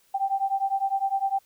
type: beating tone pair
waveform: sine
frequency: 778 / 787.9 Hz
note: G5 / G5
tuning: -13 / +9 cents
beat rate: 9.9 Hz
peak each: -26 dBFS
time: 0.14-1.39 s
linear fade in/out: 10 ms
effects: white hiss -63 dBFS RMS until 1.45 s